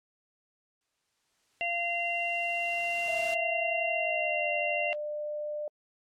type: noise with exponential growth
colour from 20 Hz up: white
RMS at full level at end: -41 dBFS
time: 0.81-3.34 s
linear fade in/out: 0 ms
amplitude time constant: 550 ms
type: harmonic tone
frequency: 690 Hz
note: F5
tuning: 21 cents flat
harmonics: 1 / 3 / 4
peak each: -33 / -35 / -31 dBFS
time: 1.61-4.93 s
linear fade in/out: 0 ms
type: tone with pitch glide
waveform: sine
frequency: 659.3 to 597.6 Hz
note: E5 to D5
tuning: 0 to +30 cents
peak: -32 dBFS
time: 3.08-5.68 s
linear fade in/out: 2 ms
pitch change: -170 cents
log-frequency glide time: 3.86-4.5 s
effects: low-pass 8000 Hz 12 dB/octave + AAC 64 kbps